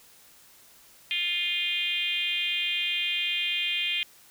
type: tone with frequency modulation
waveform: sine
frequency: 2817 Hz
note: F7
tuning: 14 cents sharp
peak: -25 dBFS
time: 1.11-4.03 s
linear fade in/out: 0 ms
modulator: 357 Hz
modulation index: 1.8
effects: white hiss -55 dBFS RMS until 4.3 s